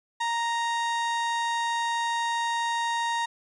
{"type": "harmonic tone", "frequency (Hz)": 932.3, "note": "A#5", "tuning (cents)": 0, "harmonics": [1, 2, 3, 4, 5, 6, 7, 8, 10], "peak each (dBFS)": [-26, -32, -42, -36, -49, -48, -45, -47, -48], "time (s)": [0.2, 3.26], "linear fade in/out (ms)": 10, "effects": ["11-bit"]}